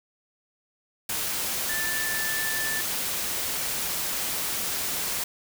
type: tone in noise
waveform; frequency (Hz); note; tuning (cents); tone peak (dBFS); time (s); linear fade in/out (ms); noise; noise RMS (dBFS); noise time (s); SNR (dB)
sine; 1760; A6; 0; -29; 1.69-2.81; 5; white; -29; 1.09-5.24; -3
effects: none